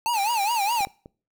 square tone with vibrato, 868 Hz, A5, 24 cents flat, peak -22 dBFS, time 0.06-0.85 s, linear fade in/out 0 ms, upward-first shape sine, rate 4.8 Hz, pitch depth 180 cents each way
white high-pass noise, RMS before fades -38 dBFS, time 0.13-0.84 s, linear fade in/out 5 ms, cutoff 410 Hz, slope 48 dB/octave
clicks, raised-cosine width 2 ms, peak -28 dBFS, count 3, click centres 0.807 / 0.871 / 1.059 s
effects noise-tail reverb RT60 0.4 s tail -23 dB re dry

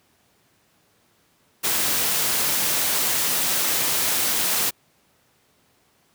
white noise, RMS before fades -22 dBFS, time 1.63-4.71 s, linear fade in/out 20 ms, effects pink hiss -62 dBFS RMS until 6.14 s + high-pass 100 Hz 12 dB/octave

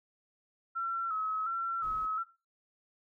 sine tone with vibrato, 1318.5 Hz, E6, in tune, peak -31 dBFS, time 0.75-2.24 s, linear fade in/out 20 ms, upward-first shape square, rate 1.4 Hz, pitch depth 47 cents each way
brown noise, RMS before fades -50 dBFS, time 1.82-2.07 s, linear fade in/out 20 ms
effects noise-tail reverb RT60 0.3 s tail -18 dB re dry

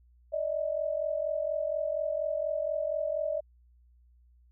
sine tone pair together, 587.3 / 631.5 Hz, D5 / D#5, 0 / +26 cents, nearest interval minor second, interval 126 cents, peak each -31 / -31 dBFS, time 0.32-3.41 s, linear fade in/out 20 ms, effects added 60 Hz sine -58 dBFS peak until 4.51 s

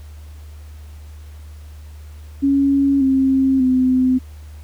sine tone with pitch steps, 277.3 / 266.6 / 256.3 Hz, C#4 / C4 / C4, +1 / +33 / -36 cents, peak -12 dBFS, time 2.42-4.19 s, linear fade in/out 20 ms, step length 590 ms, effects added 75 Hz sine -34 dBFS peak until 4.63 s + pink hiss -51 dBFS RMS until 4.63 s

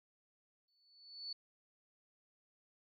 sine tone with exponential growth, 4460 Hz, C#8, 10 cents sharp, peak -39 dBFS, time 0.68-1.33 s, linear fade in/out 5 ms, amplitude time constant 140 ms, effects MP3 64 kbps

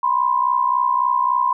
sine tone pair together, 982.9 / 1046.5 Hz, B5 / C6, -9 / 0 cents, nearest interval minor second, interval 109 cents, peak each -18 dBFS, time 0.03-1.53 s, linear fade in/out 5 ms, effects none

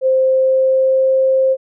sine tone with pitch glide, 523.3 to 527.9 Hz, C5 to C5, 0 to +15 cents, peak -10 dBFS, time 0.01-1.57 s, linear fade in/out 50 ms, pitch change +15 cents, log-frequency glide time 0.19-1.15 s, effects none

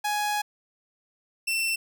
sawtooth tone pair in turn, 834 / 2688 Hz, G#5 / E7, +7 / +33 cents, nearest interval octave + minor sixth, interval 2026 cents, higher second, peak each -21 dBFS, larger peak neither, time 0.04-0.42 / 1.47-1.76 s, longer first, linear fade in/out 10 ms, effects none

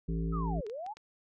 harmonic tone, 55.2 Hz, A1, 6 cents sharp, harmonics 1 / 3 / 5 / 7 / 8, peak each -33 / -33 / -42 / -44 / -48 dBFS, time 0.08-0.61 s, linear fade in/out 10 ms
sine linear two-way sweep, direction down then up, 1318.5 to 397.1 to 892 Hz, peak -37 dBFS, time 0.32-0.94 s, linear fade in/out 20 ms, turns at 0.67 s
clicks, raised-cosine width 0.2 ms, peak -34 dBFS, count 4, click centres 0.666 / 0.698 / 0.864 / 0.97 s
effects none

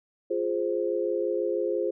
sine chord, F minor, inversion none, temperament equal, 349.2 / 415.3 / 523.3 Hz, F4 / Ab4 / C5, 0 / 0 / 0 cents, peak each -29 dBFS, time 0.3-1.91 s, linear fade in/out 10 ms, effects none

